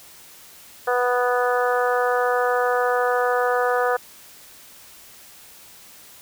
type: harmonic tone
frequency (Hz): 246.7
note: B3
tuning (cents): -2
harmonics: 2 / 3 / 4 / 5 / 6 / 7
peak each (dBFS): -21 / -24 / -29 / -26 / -27 / -31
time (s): 0.87-3.97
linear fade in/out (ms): 10
effects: white hiss -46 dBFS RMS until 6.21 s